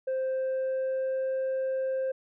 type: tone with pitch glide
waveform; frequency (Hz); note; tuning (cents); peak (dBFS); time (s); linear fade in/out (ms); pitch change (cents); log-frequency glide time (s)
sine; 523.3 to 526.6; C5 to C5; 0 to +11; -24; 0.07-2.12; 10; +11; 0.27-1.32
effects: tanh soft clip ceiling -26 dBFS